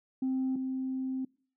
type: tone pair in turn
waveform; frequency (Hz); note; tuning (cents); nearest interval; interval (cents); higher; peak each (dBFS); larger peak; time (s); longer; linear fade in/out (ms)
sine; 261.6 / 261.6; C4 / C4; 0 / 0; unison; 0; neither; -26 / -30; first; 0.22-0.56 / 0.56-1.25; second; 5
effects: noise-tail reverb RT60 0.5 s tail -26 dB re dry + tanh soft clip ceiling -25 dBFS